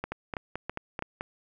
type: two click trains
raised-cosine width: 0.5 ms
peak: -17 / -18 dBFS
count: 4 / 6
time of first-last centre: 0.04-1.024 / 0.12-1.209 s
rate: 3.05 / 4.59 Hz
effects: none